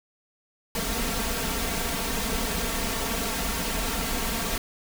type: noise with comb filter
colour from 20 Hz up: pink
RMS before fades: -28 dBFS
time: 0.75-4.58 s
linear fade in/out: 2 ms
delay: 4.4 ms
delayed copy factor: +0.85
effects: none